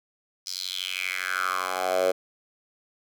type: tone with high-pass filter sweep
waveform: 10% pulse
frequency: 92.5 Hz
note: F#2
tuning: in tune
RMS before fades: -28 dBFS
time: 0.46-2.12 s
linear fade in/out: 10 ms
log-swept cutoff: 5200 to 510 Hz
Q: 4.9
effects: none